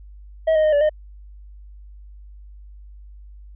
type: tone with pitch steps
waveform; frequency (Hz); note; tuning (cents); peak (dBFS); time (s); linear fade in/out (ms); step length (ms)
triangle; 640 / 622 / 616 / 578 / 612; D#5 / D#5 / D#5 / D5 / D#5; +49 / -1 / -17 / -28 / -29; -12; 0.47-0.895; 10; 85
effects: added 50 Hz sine -39 dBFS peak until 3.55 s + resampled to 8000 Hz